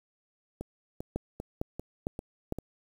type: two click trains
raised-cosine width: 2 ms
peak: -17 / -23 dBFS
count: 4 / 6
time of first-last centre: 1.16-2.524 / 0.61-2.586 s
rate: 2.2 / 2.53 Hz
effects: 8-bit